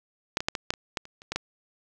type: clicks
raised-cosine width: 0.2 ms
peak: -7 / -13 / -7 / -12 / -6 / -21 / -11 / -28 / -30 / -13 / -10 dBFS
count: 11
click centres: 0.371 / 0.405 / 0.485 / 0.552 / 0.705 / 0.738 / 0.972 / 1.054 / 1.219 / 1.32 / 1.36 s
effects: none